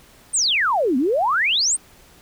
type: exponential two-way sweep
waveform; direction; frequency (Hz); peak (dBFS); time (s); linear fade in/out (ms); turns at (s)
sine; down then up; 9210 to 240 to 9210; -16; 0.33-1.77; 20; 0.97
effects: pink hiss -50 dBFS RMS until 2.21 s